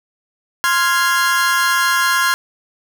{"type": "chord", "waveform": "40% pulse", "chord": "F minor", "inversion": "second", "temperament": "equal", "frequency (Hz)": [1046.5, 1396.9, 1661.2], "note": ["C6", "F6", "Ab6"], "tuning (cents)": [0, 0, 0], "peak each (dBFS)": -17, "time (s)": [0.64, 2.34], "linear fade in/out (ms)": 0, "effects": []}